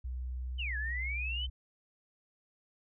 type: tone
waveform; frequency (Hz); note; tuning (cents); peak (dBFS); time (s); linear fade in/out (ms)
sine; 62.8; B1; +30; -35; 0.04-1.5; 10
type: exponential two-way sweep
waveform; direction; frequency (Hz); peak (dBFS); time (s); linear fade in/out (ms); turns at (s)
sine; down then up; 3103 to 1661.2 to 3103; -35; 0.58-1.47; 20; 0.77
effects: none